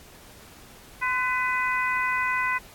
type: harmonic tone with a mistuned harmonic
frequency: 500 Hz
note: B4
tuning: 21 cents sharp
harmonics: 2 / 3 / 4 / 5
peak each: -27 / -29 / -27 / -32 dBFS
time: 1.01-2.59 s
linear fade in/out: 20 ms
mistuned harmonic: 2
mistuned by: +40 cents
effects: pink hiss -49 dBFS RMS until 2.74 s + AAC 64 kbps